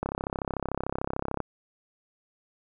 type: click train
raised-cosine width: 1 ms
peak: -15 dBFS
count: 47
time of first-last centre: 0.03-1.403 s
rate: 33.5 Hz
effects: none